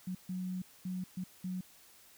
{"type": "tone bursts at uneven times", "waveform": "sine", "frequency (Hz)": 183.9, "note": "F#3", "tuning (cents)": -10, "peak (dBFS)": -35, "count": 5, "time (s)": [[0.07, 0.15], [0.29, 0.62], [0.85, 1.04], [1.17, 1.24], [1.44, 1.61]], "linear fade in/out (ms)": 5, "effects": ["white hiss -60 dBFS RMS until 2.17 s"]}